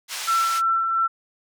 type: band-pass noise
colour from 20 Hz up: white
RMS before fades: -31 dBFS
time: 0.08-0.62 s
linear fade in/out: 50 ms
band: 1000 to 7000 Hz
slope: 12 dB/octave
type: tone with tremolo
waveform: sine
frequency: 1343 Hz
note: E6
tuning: 32 cents sharp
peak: -17 dBFS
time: 0.27-1.08 s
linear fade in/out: 20 ms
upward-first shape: sine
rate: 2.9 Hz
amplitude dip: 35%
effects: none